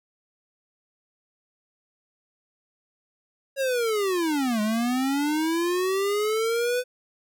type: linear two-way sweep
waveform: square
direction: down then up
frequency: 554.4 to 208.5 to 503 Hz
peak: -23 dBFS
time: 3.56-6.84 s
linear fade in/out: 50 ms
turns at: 4.61 s
effects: none